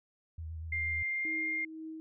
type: tone with vibrato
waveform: sine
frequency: 80.5 Hz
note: E2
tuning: 41 cents flat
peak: -38 dBFS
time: 0.38-1.03 s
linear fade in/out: 5 ms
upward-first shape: square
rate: 8.3 Hz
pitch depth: 30 cents each way
type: tone with pitch glide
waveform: sine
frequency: 2100 to 2115 Hz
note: C7 to C7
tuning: +6 to +18 cents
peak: -31 dBFS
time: 0.72-1.65 s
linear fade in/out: 5 ms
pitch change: +12 cents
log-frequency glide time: 0.95-1.32 s
type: tone with tremolo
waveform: sine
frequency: 318.1 Hz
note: D#4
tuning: 38 cents sharp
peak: -39 dBFS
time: 1.25-2 s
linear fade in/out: 0 ms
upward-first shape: triangle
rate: 2 Hz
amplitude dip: 55%
effects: none